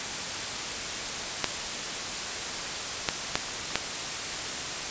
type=clicks; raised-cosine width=0.2 ms; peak=-5 dBFS; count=4; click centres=1.443 / 3.088 / 3.355 / 3.756 s; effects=white hiss -32 dBFS RMS until 4.9 s + resampled to 16000 Hz